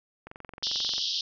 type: click train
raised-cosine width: 0.5 ms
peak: -27 dBFS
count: 17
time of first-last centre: 0.27-0.981 s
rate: 22.5 Hz
type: band-pass noise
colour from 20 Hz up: pink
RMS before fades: -30 dBFS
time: 0.63-1.21 s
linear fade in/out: 2 ms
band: 3000 to 5600 Hz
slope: 96 dB/octave
effects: none